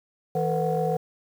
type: tone cluster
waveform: sine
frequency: 162.3 / 452.6 / 500 / 738 Hz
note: E3 / A4 / B4 / F#5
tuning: -27 / +49 / +21 / -5 cents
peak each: -27 dBFS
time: 0.35-0.97 s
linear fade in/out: 5 ms
effects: tanh soft clip ceiling -14 dBFS + 8-bit